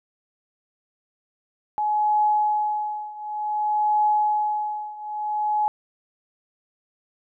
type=tone with tremolo; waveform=sine; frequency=845 Hz; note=G#5; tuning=30 cents sharp; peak=-16 dBFS; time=1.78-5.68 s; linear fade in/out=0 ms; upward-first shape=triangle; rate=0.55 Hz; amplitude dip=90%; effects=none